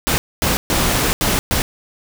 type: noise bursts at uneven times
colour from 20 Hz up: pink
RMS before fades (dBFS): -17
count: 5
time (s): 0.07-0.18 / 0.42-0.57 / 0.7-1.13 / 1.21-1.39 / 1.51-1.62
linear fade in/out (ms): 0
effects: none